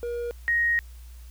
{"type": "tone pair in turn", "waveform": ["triangle", "sine"], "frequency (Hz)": [476.1, 1874.9], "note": ["A#4", "A#6"], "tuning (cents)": [37, 9], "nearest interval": "2 octaves", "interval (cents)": 2372, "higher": "second", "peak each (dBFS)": [-26, -20], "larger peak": "second", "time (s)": [[0.03, 0.31], [0.48, 0.79]], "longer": "second", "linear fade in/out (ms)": 0, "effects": ["added 60 Hz sine -41 dBFS peak until 1.3 s", "white hiss -57 dBFS RMS until 1.3 s"]}